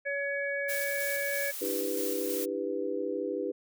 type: harmonic tone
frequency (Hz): 563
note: C#5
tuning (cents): +27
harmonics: 1 / 3 / 4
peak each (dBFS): -33 / -33 / -37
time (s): 0.05-1.52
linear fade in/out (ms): 20
type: noise with tremolo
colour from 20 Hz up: blue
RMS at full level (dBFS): -36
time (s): 0.68-2.46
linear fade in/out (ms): 20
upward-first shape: square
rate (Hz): 3.1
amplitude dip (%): 25
type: chord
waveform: sine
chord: E minor seventh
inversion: third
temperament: just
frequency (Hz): 296.7 / 329.6 / 395.6 / 494.4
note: D4 / E4 / G4 / B4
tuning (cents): +18 / 0 / +16 / +2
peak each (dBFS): -37 / -38 / -34 / -34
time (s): 1.61-3.52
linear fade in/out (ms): 10
effects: none

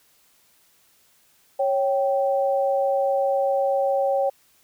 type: tone pair together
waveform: sine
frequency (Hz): 551.4 / 779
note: C#5 / G5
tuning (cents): -9 / -11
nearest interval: tritone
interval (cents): 598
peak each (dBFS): -20 / -24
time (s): 1.59-4.3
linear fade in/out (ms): 10
effects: white hiss -60 dBFS RMS until 4.63 s

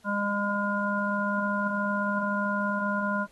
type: harmonic tone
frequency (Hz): 203.4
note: G#3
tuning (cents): -36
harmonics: 1 / 3 / 5 / 7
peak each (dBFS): -29 / -33 / -31 / -30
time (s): 0.04-3.27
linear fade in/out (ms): 50
effects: pink hiss -61 dBFS RMS until 3.31 s + AAC 32 kbps

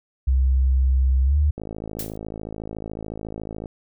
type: tone with pitch glide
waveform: sine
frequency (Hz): 65.41 to 73.85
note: C2 to D2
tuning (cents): 0 to +10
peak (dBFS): -15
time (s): 0.27-1.51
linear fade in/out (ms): 10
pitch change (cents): +210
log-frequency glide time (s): 1.24-1.37
type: click train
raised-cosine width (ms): 2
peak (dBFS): -19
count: 113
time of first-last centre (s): 1.58-3.658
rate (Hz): 53.9
type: noise with exponential decay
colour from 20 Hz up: blue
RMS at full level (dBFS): -26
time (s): 1.99-2.17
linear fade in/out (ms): 5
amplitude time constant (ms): 39
effects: none

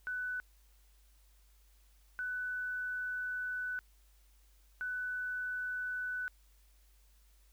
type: tone bursts at uneven times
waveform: sine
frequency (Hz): 1494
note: F#6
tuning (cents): +16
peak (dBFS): -35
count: 3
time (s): 0.07-0.4 / 2.19-3.79 / 4.81-6.28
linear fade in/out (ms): 0
effects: added 50 Hz sine -62 dBFS peak until 7.52 s + white hiss -71 dBFS RMS until 7.52 s

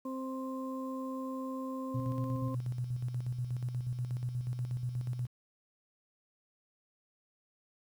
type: harmonic tone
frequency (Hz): 262.2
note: C4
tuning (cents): +4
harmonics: 1 / 2 / 4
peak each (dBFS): -37 / -43 / -44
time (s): 0.05-2.55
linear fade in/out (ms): 5
type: tone with tremolo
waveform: sine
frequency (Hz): 123.47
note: B2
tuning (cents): 0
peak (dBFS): -31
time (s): 1.94-5.27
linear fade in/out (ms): 10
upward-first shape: square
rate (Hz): 8.3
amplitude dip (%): 50
effects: 10-bit

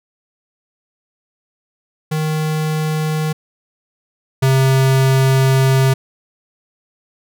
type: tone pair in turn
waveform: square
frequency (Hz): 155.5 / 133.12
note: D#3 / C3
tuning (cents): -1 / +30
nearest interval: minor third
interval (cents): 269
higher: first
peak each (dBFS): -17 / -11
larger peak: second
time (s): 2.11-3.33 / 4.42-5.94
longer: second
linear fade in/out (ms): 10
effects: none

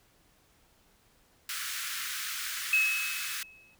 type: high-pass noise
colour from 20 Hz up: pink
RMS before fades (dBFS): -36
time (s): 1.49-3.43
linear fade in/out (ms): 2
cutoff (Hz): 1300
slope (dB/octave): 48
type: tone with exponential decay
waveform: sine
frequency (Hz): 2577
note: E7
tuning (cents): -40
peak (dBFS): -20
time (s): 2.73-3.75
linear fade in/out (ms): 2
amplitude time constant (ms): 220
effects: pink hiss -65 dBFS RMS until 3.79 s

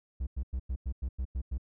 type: tone bursts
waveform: triangle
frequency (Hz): 63.8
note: C2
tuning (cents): -43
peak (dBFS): -28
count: 9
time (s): 0.2-1.581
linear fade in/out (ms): 10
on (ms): 69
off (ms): 95
effects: none

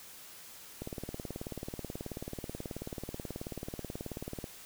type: click train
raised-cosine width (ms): 2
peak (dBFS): -25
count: 68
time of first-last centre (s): 0.82-4.442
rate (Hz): 18.5
effects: white hiss -51 dBFS RMS until 4.65 s

